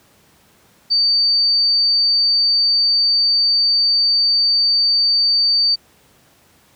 sine tone, 4600 Hz, D8, 37 cents flat, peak -12 dBFS, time 0.9-5.76 s, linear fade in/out 20 ms, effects pink hiss -53 dBFS RMS until 6.75 s + high-pass 80 Hz 12 dB/octave

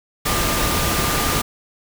sine tone in noise, 1200 Hz, D6, 37 cents sharp, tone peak -27 dBFS, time 0.25-1.42 s, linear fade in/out 10 ms, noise pink, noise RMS -20 dBFS, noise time 0.25-1.42 s, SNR -10 dB, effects none

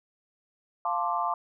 sine chord, D minor seventh, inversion first, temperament equal, 698.5 / 880 / 1046.5 / 1174.7 Hz, F5 / A5 / C6 / D6, 0 / 0 / 0 / 0 cents, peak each -31 dBFS, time 0.85-1.34 s, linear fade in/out 2 ms, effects none

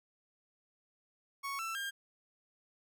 30% pulse tone with pitch steps, 1108.7 / 1333.8 / 1604.6 Hz, C#6 / E6 / G6, 0 / +20 / +40 cents, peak -34 dBFS, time 1.43-1.91 s, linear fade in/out 20 ms, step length 160 ms, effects none

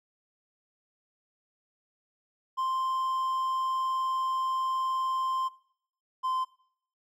triangle tone pair in turn, 1046.5 / 1035.7 Hz, C6 / C6, 0 / -18 cents, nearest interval unison, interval 18 cents, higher first, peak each -25 dBFS, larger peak neither, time 2.57-5.49 / 6.23-6.45 s, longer first, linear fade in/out 20 ms, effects noise-tail reverb RT60 0.6 s tail -19 dB re dry

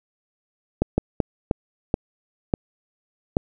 slowing click train, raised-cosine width 2 ms, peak -5 dBFS, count 7, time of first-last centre 0.82-3.369 s, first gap 160 ms, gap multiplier 1.39, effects none

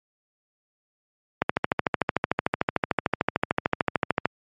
click train, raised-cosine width 0.5 ms, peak -5 dBFS, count 39, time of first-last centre 1.42-4.256 s, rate 13.4 Hz, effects high-pass 100 Hz 12 dB/octave + MP3 64 kbps

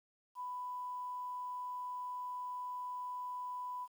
sine tone, 994 Hz, B5, 11 cents sharp, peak -39 dBFS, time 0.35-3.88 s, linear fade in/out 50 ms, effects 11-bit

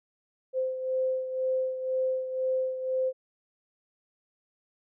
sine beating tone pair, 518 / 520 Hz, C5 / C5, -17 / -11 cents, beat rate 2 Hz, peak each -27 / -34 dBFS, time 0.53-3.13 s, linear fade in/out 50 ms, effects none

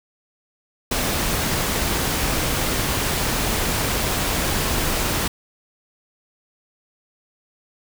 pink noise, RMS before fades -22 dBFS, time 0.91-5.28 s, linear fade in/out 5 ms, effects none

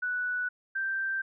sine tone pair in turn, 1480 / 1567.8 Hz, F#6 / G6, 0 / 0 cents, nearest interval minor second, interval 100 cents, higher second, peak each -28 dBFS, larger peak neither, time 0.02-0.49 / 0.75-1.22 s, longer neither, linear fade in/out 10 ms, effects none

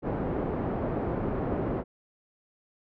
white low-pass noise, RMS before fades -30 dBFS, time 0.02-1.84 s, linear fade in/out 50 ms, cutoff 480 Hz, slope 12 dB/octave, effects low-pass 2000 Hz 12 dB/octave

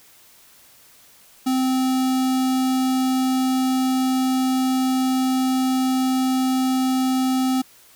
square tone with notch filter, 259.5 Hz, C4, 14 cents flat, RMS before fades -20 dBFS, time 1.46-7.62 s, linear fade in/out 10 ms, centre 2000 Hz, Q 1.6, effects white hiss -51 dBFS RMS until 7.95 s

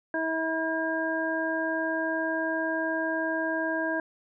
harmonic tone, 322.7 Hz, E4, 37 cents flat, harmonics 1 / 2 / 3 / 5, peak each -31 / -31 / -36 / -30 dBFS, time 0.14-4 s, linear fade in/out 2 ms, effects none

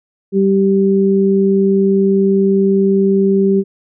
sine tone pair together, 195 / 390 Hz, G3 / G4, -9 / -9 cents, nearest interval octave, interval 1200 cents, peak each -12 dBFS, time 0.32-3.64 s, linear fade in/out 50 ms, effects none

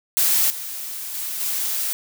blue noise with level steps, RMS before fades -18 / -31 / -28 / -24 dBFS, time 0.17-1.93 s, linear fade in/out 0 ms, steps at 0.5 / 1.14 / 1.4 s, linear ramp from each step 2 ms, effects none

